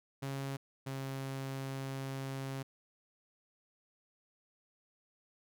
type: tone pair in turn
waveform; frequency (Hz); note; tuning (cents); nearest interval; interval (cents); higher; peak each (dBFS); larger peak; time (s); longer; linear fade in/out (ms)
sawtooth; 136.8 / 134.99; C#3 / C#3; -23 / -46; unison; 23; first; -33 / -34; first; 0.22-0.57 / 0.86-2.63; second; 10
effects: none